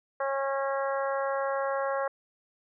harmonic tone, 273.4 Hz, C#4, 24 cents flat, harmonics 2 / 3 / 4 / 5 / 6 / 7, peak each -29 / -35 / -34 / -38 / -39 / -44 dBFS, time 0.2-2.08 s, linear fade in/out 5 ms, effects none

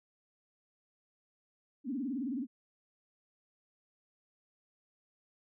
sine tone with vibrato, 261 Hz, C4, 4 cents flat, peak -33 dBFS, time 1.84-2.47 s, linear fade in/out 50 ms, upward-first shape sine, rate 19 Hz, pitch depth 210 cents each way, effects none

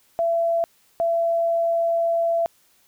sine tone bursts at uneven times, 672 Hz, E5, 33 cents sharp, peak -18 dBFS, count 2, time 0.19-0.64 / 1-2.46 s, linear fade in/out 0 ms, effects white hiss -60 dBFS RMS until 2.87 s

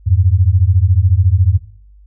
sine beating tone pair, 85.6 / 99.6 Hz, F2 / G2, -34 / +28 cents, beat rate 14 Hz, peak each -11 dBFS, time 0.06-1.58 s, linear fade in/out 20 ms, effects noise-tail reverb RT60 0.5 s tail -18 dB re dry + added 50 Hz sine -40 dBFS peak until 2.06 s

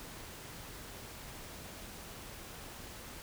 silence, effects pink hiss -48 dBFS RMS until 3.22 s

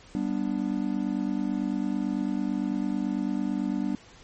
triangle chord, G major, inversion none, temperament just, 196 / 245 / 294 Hz, G3 / B3 / D4, 0 / -14 / +2 cents, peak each -28 dBFS, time 0.15-3.95 s, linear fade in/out 0 ms, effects pink hiss -52 dBFS RMS until 4.23 s + MP3 32 kbps

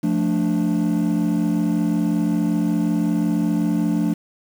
triangle chord, D minor, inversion first, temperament equal, 174.61 / 220 / 293.7 Hz, F3 / A3 / D4, 0 / 0 / 0 cents, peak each -19 dBFS, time 0.03-4.14 s, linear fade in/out 10 ms, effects tanh soft clip ceiling -10 dBFS + 7-bit

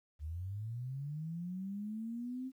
sine linear sweep, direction up, 71.7 to 264.6 Hz, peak -38 dBFS, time 0.19-2.52 s, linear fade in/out 50 ms, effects 12-bit

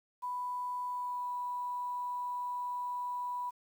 sine tone with pitch glide, 990 to 983.2 Hz, B5 to B5, +4 to -8 cents, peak -34 dBFS, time 0.22-3.51 s, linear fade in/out 20 ms, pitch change -12 cents, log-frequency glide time 0.87-1.32 s, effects 10-bit

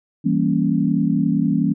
sine chord, E diminished seventh, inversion none, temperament equal, 164.81 / 196 / 233.1 / 277.2 Hz, E3 / G3 / Bb3 / Db4, 0 / 0 / 0 / 0 cents, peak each -21 dBFS, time 0.24-1.74 s, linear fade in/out 20 ms, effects none

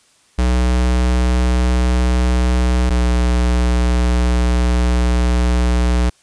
square tone pair in turn, 61.74 / 60.75 Hz, B1 / B1, 0 / -28 cents, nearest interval unison, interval 28 cents, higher first, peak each -13 dBFS, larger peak neither, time 0.38-2.9 / 2.9-6.1 s, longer second, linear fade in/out 10 ms, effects white hiss -54 dBFS RMS until 6.22 s + resampled to 22050 Hz

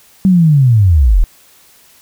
sine linear sweep, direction down, 194.3 to 32.93 Hz, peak -5 dBFS, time 0.25-1.24 s, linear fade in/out 0 ms, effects white hiss -46 dBFS RMS until 2.01 s

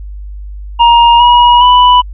square tone with pitch steps, 942 / 965.7 / 990 Hz, A#5 / B5 / B5, +18 / -39 / +4 cents, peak -3 dBFS, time 0.79-2.02 s, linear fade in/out 20 ms, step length 410 ms, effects added 50 Hz sine -22 dBFS peak until 2.13 s + resampled to 8000 Hz

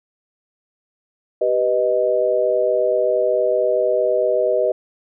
sine chord, G augmented, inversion none, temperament equal with one note detuned, 389.3 / 493.9 / 622.3 Hz, G4 / B4 / D#5, -12 / 0 / 0 cents, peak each -22 / -19 / -18 dBFS, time 1.41-4.72 s, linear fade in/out 5 ms, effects none

